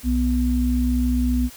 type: tone pair together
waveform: sine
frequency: 61.9 / 247.6 Hz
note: B1 / B3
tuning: +5 / +5 cents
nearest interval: 2 octaves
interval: 2400 cents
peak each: -20 dBFS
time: 0.03-1.5 s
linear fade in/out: 50 ms
effects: white hiss -43 dBFS RMS until 1.56 s